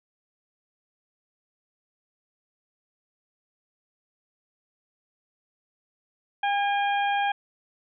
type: harmonic tone with a mistuned harmonic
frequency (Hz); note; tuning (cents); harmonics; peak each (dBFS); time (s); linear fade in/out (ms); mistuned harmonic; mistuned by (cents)
806; G5; +48; 1 / 2 / 3 / 4; -23 / -30 / -34 / -36; 6.43-7.32; 5; 2; +23
effects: none